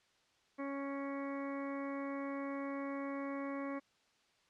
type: harmonic tone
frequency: 277.5 Hz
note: C#4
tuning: 2 cents sharp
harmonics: 1 / 2 / 3 / 4 / 5 / 6 / 7 / 8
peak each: -40 / -44 / -54 / -47 / -57 / -57 / -54 / -53 dBFS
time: 0.58-3.8 s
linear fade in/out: 20 ms
effects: white hiss -72 dBFS RMS until 4.49 s + low-pass 5000 Hz 12 dB/octave